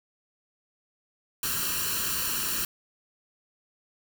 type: noise with comb filter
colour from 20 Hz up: white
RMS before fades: -29 dBFS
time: 1.43-2.65 s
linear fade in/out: 2 ms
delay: 0.7 ms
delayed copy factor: +0.8
effects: none